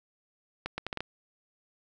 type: accelerating click train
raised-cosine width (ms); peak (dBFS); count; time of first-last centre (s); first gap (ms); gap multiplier
0.3; -17; 6; 0.66-1.006; 120; 0.72
effects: none